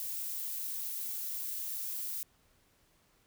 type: noise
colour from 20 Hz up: violet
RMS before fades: -38 dBFS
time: 0-2.23 s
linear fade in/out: 0 ms
effects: pink hiss -69 dBFS RMS until 3.26 s